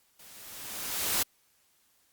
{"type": "noise with level ramp", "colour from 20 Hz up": "white", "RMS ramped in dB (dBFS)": [-53, -26], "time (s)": [0.19, 1.23], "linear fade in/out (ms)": 5, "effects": ["white hiss -68 dBFS RMS until 2.12 s", "Opus 48 kbps"]}